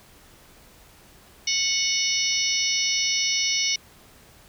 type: harmonic tone with a mistuned harmonic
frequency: 735 Hz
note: F#5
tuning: 12 cents flat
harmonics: 3 / 4 / 5 / 6 / 7 / 8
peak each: -28 / -29 / -31 / -32 / -26 / -27 dBFS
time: 1.47-3.76 s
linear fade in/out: 5 ms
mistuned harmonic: 7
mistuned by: +69 cents
effects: pink hiss -52 dBFS RMS until 4.48 s